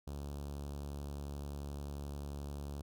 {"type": "tone with notch filter", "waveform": "sawtooth", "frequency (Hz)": 71.4, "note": "D2", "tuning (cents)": -48, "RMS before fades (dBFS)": -43, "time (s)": [0.07, 2.82], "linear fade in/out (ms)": 5, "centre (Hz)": 2000, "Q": 0.7, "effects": []}